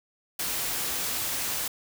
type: noise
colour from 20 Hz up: white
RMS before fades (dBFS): -30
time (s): 0.39-1.68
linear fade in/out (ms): 5
effects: none